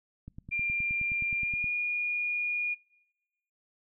click train, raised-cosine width 5 ms, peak -30 dBFS, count 14, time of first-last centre 0.28-1.643 s, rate 9.54 Hz
sine tone with pitch glide, 2388 to 2435 Hz, D7 to D#7, +28 to -38 cents, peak -28 dBFS, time 0.51-2.75 s, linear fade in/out 20 ms, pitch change +34 cents, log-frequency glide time 1.39-1.65 s
effects noise-tail reverb RT60 1.0 s tail -23 dB re dry

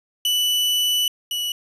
40% pulse tone pair in turn, 2973 / 2946 Hz, F#7 / F#7, +8 / -8 cents, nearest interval unison, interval 16 cents, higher first, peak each -17 / -22 dBFS, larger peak first, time 0.25-1.08 / 1.31-1.52 s, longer first, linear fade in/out 2 ms, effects resampled to 32000 Hz + 9-bit

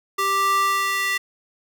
square tone with high-pass filter sweep, 392 Hz, G4, in tune, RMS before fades -21 dBFS, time 0.18-1.18 s, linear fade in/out 10 ms, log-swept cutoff 840 to 1900 Hz, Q 2.8, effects none

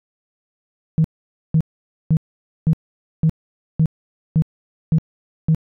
sine tone bursts, 159.2 Hz, D#3, 40 cents sharp, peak -10 dBFS, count 9, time 0.98-5.547 s, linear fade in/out 0 ms, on 63 ms, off 500 ms, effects tanh soft clip ceiling -7 dBFS

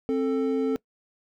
triangle tone pair together, 264.9 / 442.2 Hz, C4 / A4, +22 / +9 cents, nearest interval major sixth, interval 887 cents, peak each -23 dBFS, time 0.09-0.76 s, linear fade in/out 0 ms, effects noise-tail reverb RT60 0.1 s tail -22 dB re dry

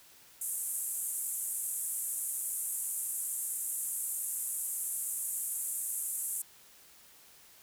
pink band-pass noise, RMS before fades -36 dBFS, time 0.41-6.42 s, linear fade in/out 5 ms, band 7900 to 13000 Hz, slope 48 dB/octave, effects white hiss -58 dBFS RMS until 7.62 s

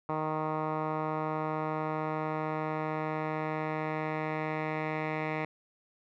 10% pulse tone with low-pass filter sweep, 155.56 Hz, D#3, in tune, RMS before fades -33 dBFS, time 0.09-5.45 s, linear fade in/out 2 ms, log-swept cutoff 1200 to 2000 Hz, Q 2.8, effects none

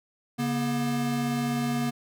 square tone pair together, 140.65 / 239.7 Hz, C#3 / A#3, +26 / +48 cents, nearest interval major sixth, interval 922 cents, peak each -32 / -27 dBFS, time 0.38-1.91 s, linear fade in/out 20 ms, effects none

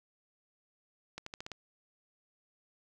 accelerating click train, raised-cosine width 0.2 ms, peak -24 dBFS, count 6, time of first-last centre 1.18-1.517 s, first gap 84 ms, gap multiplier 0.89, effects none

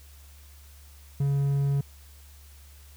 triangle tone, 140 Hz, C#3, 18 cents sharp, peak -20 dBFS, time 1.2-1.81 s, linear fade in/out 5 ms, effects added 71 Hz sine -48 dBFS peak until 2.96 s + white hiss -56 dBFS RMS until 2.96 s

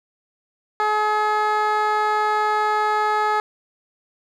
15% pulse tone with band-pass filter, 424.9 Hz, G#4, 40 cents sharp, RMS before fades -20 dBFS, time 0.8-3.4 s, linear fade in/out 0 ms, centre 1000 Hz, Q 1.1, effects none

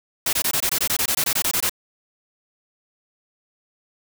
white noise bursts, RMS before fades -21 dBFS, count 16, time 0.26-1.695 s, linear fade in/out 5 ms, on 70 ms, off 21 ms, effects none

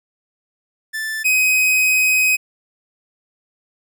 45% pulse tone pair in turn, 1760 / 2519 Hz, A6 / D#7, 0 / +21 cents, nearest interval tritone, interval 621 cents, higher second, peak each -22 / -13 dBFS, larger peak second, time 0.93-1.24 / 1.24-2.37 s, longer second, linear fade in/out 20 ms, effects none

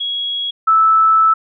sine tone pair in turn, 3322 / 1312.3 Hz, G#7 / E6, 0 / -8 cents, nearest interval octave + major third, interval 1608 cents, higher first, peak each -18 / -8 dBFS, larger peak second, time 0-0.51 / 0.67-1.34 s, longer second, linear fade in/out 10 ms, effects none

